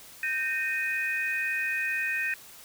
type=tone cluster; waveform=sine; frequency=1558 / 1839 / 2496 Hz; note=G6 / A#6 / D#7; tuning=-11 / -24 / +5 cents; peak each=-34 / -30 / -30 dBFS; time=0.23-2.34 s; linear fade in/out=2 ms; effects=white hiss -49 dBFS RMS until 2.64 s